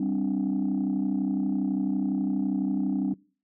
sine chord, G suspended fourth, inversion none, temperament equal, 196 / 261.6 / 293.7 Hz, G3 / C4 / D4, 0 / 0 / 0 cents, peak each -27 dBFS, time 0-3.14 s, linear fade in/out 5 ms, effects noise-tail reverb RT60 0.4 s tail -24 dB re dry + tanh soft clip ceiling -19 dBFS

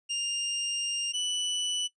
sawtooth tone pair in turn, 2805 / 2972 Hz, F7 / F#7, +7 / +7 cents, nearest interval minor second, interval 100 cents, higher second, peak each -25 dBFS, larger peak neither, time 0.09-1.13 / 1.13-1.88 s, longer first, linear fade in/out 20 ms, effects noise-tail reverb RT60 0.1 s tail -18 dB re dry + resampled to 22050 Hz

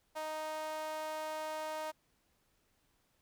sawtooth tone with high-pass filter, 311.1 Hz, D#4, in tune, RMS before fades -40 dBFS, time 0.15-1.92 s, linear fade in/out 20 ms, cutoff 750 Hz, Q 8.9, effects pink hiss -75 dBFS RMS until 3.21 s

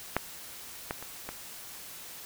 clicks, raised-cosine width 0.5 ms, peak -10 / -16 / -26 / -21 dBFS, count 4, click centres 0.166 / 0.909 / 1.026 / 1.29 s, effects white hiss -45 dBFS RMS until 2.25 s

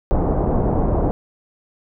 pink low-pass noise, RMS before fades -18 dBFS, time 0.11-1.11 s, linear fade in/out 0 ms, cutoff 820 Hz, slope 24 dB/octave, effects none

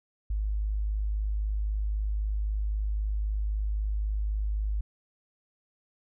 sine tone, 51.91 Hz, G#1, in tune, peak -26 dBFS, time 0.3-4.81 s, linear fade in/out 5 ms, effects none

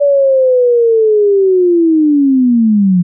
sine linear sweep, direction down, 577 to 172.5 Hz, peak -6 dBFS, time 0-3.03 s, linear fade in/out 20 ms, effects none

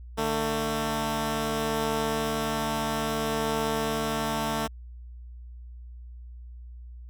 10% pulse tone pair together, 149.2 / 223.5 Hz, D3 / A3, +28 / +27 cents, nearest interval perfect fifth, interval 699 cents, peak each -24 / -19 dBFS, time 0.17-4.68 s, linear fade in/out 20 ms, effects added 60 Hz sine -40 dBFS peak until 7.09 s

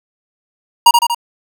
square tone with echo, 945 Hz, A#5, 23 cents sharp, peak -3 dBFS, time 0.86-0.91 s, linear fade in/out 5 ms, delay 79 ms, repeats 3, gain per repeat -4 dB, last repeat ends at 1.147 s, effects none

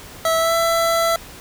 25% pulse tone with pitch glide, 653 to 666.7 Hz, E5 to E5, -17 to +19 cents, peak -12 dBFS, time 0.25-1.16 s, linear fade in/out 2 ms, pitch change +36 cents, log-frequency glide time 0.37-0.55 s, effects pink hiss -39 dBFS RMS until 1.4 s

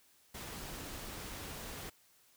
pink noise, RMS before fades -45 dBFS, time 0.34-1.9 s, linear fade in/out 10 ms, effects white hiss -67 dBFS RMS until 2.36 s

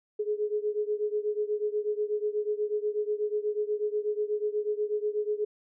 sine beating tone pair, 417.9 / 426.1 Hz, G#4 / G#4, +11 / +44 cents, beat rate 8.2 Hz, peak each -29 / -31 dBFS, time 0.19-5.45 s, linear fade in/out 10 ms, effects none

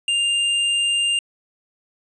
square tone, 2800 Hz, F7, 4 cents sharp, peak -18 dBFS, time 0.08-1.19 s, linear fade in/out 2 ms, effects resampled to 22050 Hz

